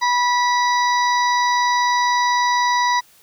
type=harmonic tone; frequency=978 Hz; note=B5; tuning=17 cents flat; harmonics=1 / 2 / 4 / 5 / 6; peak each=-16 / -22 / -28 / -30 / -32 dBFS; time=0.01-3.01 s; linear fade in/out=20 ms; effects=white hiss -52 dBFS RMS until 3.22 s